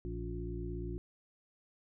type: harmonic tone with a mistuned harmonic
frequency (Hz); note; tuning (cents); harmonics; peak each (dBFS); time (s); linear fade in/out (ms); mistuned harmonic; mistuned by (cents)
57; A#1; -38; 1 / 2 / 3 / 5 / 6; -40 / -44 / -46 / -47 / -43; 0.05-0.98; 0; 6; +58
effects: none